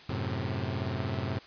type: chord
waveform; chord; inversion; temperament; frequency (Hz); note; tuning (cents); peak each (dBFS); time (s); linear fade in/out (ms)
sawtooth; F# diminished; none; equal with one note detuned; 92.5 / 108.93 / 130.81; F#2 / A2 / C3; 0 / -17 / 0; -31; 0.09-1.39; 5
effects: white hiss -51 dBFS RMS until 1.46 s + resampled to 11025 Hz